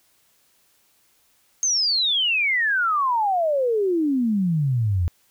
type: exponential sweep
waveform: sine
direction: down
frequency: 6460 to 82 Hz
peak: -18 dBFS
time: 1.63-5.08 s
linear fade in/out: 0 ms
effects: white hiss -62 dBFS RMS until 5.3 s